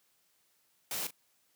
white noise with echo, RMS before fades -36 dBFS, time 0.91-1.07 s, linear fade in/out 2 ms, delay 38 ms, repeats 1, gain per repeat -13 dB, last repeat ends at 1.108 s, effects white hiss -72 dBFS RMS until 1.55 s + high-pass 100 Hz 12 dB/octave

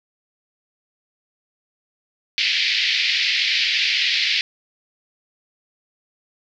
pink band-pass noise, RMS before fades -20 dBFS, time 2.38-4.41 s, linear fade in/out 0 ms, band 2000 to 4900 Hz, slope 48 dB/octave, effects none

